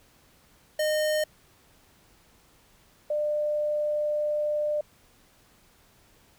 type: tone pair in turn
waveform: square / sine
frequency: 613 / 598 Hz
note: D#5 / D5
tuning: -26 / +31 cents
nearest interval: unison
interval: 43 cents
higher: first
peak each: -24 dBFS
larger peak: neither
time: 0.79-1.24 / 3.1-4.81 s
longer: second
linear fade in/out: 5 ms
effects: pink hiss -60 dBFS RMS until 6.38 s